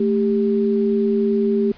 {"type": "tone pair together", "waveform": "sine", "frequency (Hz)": [220, 396.8], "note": ["A3", "G4"], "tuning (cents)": [0, 21], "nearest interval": "minor seventh", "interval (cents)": 1021, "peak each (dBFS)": [-18, -18], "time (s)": [0, 1.72], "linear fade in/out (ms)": 5, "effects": ["pink hiss -47 dBFS RMS until 1.77 s", "resampled to 11025 Hz"]}